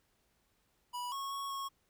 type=tone with pitch steps; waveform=square; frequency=979 / 1098 / 1107 / 1096 Hz; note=B5 / C#6 / C#6 / C#6; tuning=-15 / -17 / -3 / -20 cents; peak=-38 dBFS; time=0.93-1.69 s; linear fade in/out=20 ms; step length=190 ms; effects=pink hiss -75 dBFS RMS until 1.89 s